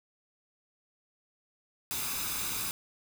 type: noise with comb filter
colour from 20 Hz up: white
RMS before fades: -34 dBFS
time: 1.91-2.71 s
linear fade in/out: 0 ms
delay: 0.8 ms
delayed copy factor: +0.55
effects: none